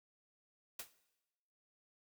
white noise with exponential decay, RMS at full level -40 dBFS, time 0.79-0.91 s, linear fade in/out 5 ms, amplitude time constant 26 ms, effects noise-tail reverb RT60 1.0 s tail -17 dB re dry

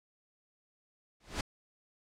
pink noise with exponential growth, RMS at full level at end -30 dBFS, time 1.2-1.41 s, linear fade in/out 5 ms, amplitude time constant 45 ms, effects low-pass 7000 Hz 12 dB/octave

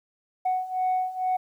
sine beating tone pair, 740 / 742.2 Hz, F#5 / F#5, 0 / +5 cents, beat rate 2.2 Hz, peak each -27 / -24 dBFS, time 0.45-1.37 s, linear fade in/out 10 ms, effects tanh soft clip ceiling -19 dBFS + 10-bit

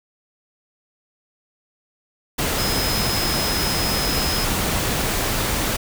sine tone in noise, 5100 Hz, D#8, 42 cents sharp, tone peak -25 dBFS, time 2.58-4.45 s, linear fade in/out 10 ms, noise pink, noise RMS -22 dBFS, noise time 2.38-5.77 s, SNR -6 dB, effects none

